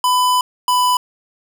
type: tone pair in turn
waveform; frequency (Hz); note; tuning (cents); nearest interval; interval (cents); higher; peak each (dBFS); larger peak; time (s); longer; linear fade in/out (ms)
square; 1000 / 995.4; B5 / B5; +21 / +13; unison; 8; first; -13; neither; 0.04-0.41 / 0.68-0.97; first; 2
effects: none